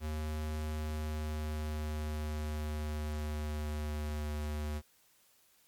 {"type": "tone with pitch glide", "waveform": "square", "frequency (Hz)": [77, 75.07], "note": ["D#2", "D2"], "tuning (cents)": [-17, 39], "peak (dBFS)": -35, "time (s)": [0, 4.82], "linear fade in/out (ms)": 50, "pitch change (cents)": -44, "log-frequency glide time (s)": [0.71, 4.37], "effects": ["white hiss -67 dBFS RMS until 5.67 s", "MP3 96 kbps"]}